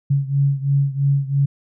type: beating tone pair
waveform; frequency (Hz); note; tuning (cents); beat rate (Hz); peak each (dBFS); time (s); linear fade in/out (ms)
sine; 138.59 / 141.59; C#3 / C#3; 0 / +37; 3; -17 / -20; 0.1-1.46; 10
effects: none